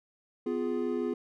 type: chord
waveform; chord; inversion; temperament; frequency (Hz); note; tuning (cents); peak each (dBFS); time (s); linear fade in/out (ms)
triangle; F diminished; second; equal with one note detuned; 250.7 / 349.2 / 415.3; Cb4 / F4 / Ab4; +26 / 0 / 0; -31; 0.46-1.14; 5
effects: none